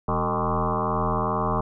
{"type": "tone with frequency modulation", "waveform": "sine", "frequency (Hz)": 617, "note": "D#5", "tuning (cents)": -15, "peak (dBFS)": -21, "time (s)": [0.08, 1.61], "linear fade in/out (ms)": 5, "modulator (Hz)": 82.4, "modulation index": 7.1, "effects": []}